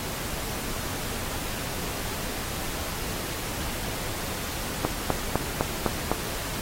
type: click train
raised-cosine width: 1 ms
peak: -8 dBFS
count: 6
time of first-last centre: 4.85-6.116 s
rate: 3.95 Hz
effects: pink hiss -33 dBFS RMS until 6.61 s + AAC 48 kbps